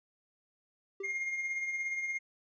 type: tone with exponential decay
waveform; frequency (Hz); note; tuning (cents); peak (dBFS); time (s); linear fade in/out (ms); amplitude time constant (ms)
triangle; 392; G4; 0; -33; 1-1.18; 5; 39
type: tone with tremolo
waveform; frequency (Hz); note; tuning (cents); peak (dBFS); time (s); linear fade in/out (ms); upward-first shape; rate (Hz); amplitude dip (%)
triangle; 2128; C7; +29; -29; 1.03-2.19; 20; triangle; 17; 50
effects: resampled to 16000 Hz